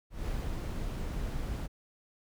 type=noise with ADSR envelope; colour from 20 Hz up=brown; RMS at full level=-33 dBFS; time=0.1-1.68 s; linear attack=170 ms; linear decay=210 ms; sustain=-2 dB; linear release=28 ms; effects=none